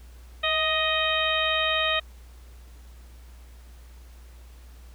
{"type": "harmonic tone with a mistuned harmonic", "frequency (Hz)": 624, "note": "D#5", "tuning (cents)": 5, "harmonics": [1, 2, 3, 4, 5, 6], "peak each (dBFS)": [-29, -29, -29, -29, -29, -29], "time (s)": [0.43, 2], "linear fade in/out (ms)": 10, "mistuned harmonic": 1, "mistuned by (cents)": 33, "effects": ["added 60 Hz sine -44 dBFS peak until 4.94 s", "pink hiss -57 dBFS RMS until 4.94 s"]}